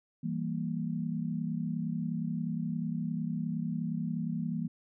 sine chord, E diminished, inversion none, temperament equal, 164.81 / 196 / 233.1 Hz, E3 / G3 / Bb3, 0 / 0 / 0 cents, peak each -34 / -37 / -35 dBFS, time 0.23-4.68 s, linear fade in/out 10 ms, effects none

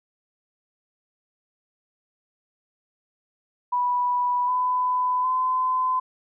sine tone with pitch steps, 983 / 1001.9 / 1021.2 Hz, B5 / B5 / C6, -8 / +25 / -42 cents, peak -20 dBFS, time 3.72-6 s, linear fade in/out 10 ms, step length 760 ms, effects none

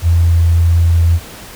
sine tone with vibrato, 84.3 Hz, E2, 39 cents sharp, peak -7 dBFS, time 0.02-1.2 s, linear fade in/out 50 ms, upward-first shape triangle, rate 1.7 Hz, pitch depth 9 cents each way, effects pink hiss -33 dBFS RMS until 1.55 s

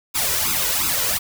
white noise with flanger, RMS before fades -21 dBFS, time 0.14-1.19 s, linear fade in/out 20 ms, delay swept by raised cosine 0.78 to 2.08 ms, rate 2.8 Hz, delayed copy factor +0.8, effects none

